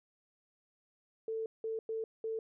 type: tone bursts at uneven times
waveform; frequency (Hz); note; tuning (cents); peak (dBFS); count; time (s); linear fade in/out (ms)
sine; 445.4; A4; +21; -34; 4; 1.28-1.46 / 1.64-1.79 / 1.89-2.04 / 2.24-2.39; 2
effects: none